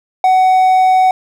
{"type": "tone", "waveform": "triangle", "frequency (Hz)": 748, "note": "F#5", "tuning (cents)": 19, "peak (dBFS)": -5, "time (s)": [0.24, 1.11], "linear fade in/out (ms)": 2, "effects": []}